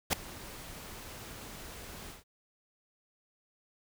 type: noise with ADSR envelope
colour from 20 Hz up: pink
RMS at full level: -24 dBFS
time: 0.1-2.24 s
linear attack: 30 ms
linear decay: 4 ms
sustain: -22 dB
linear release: 150 ms
effects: none